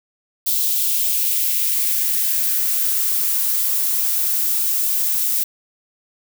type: noise with high-pass filter sweep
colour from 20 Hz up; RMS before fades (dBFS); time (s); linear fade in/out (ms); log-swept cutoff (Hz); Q
violet; -19; 0.46-5.44; 10; 3500 to 450; 1.8
effects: none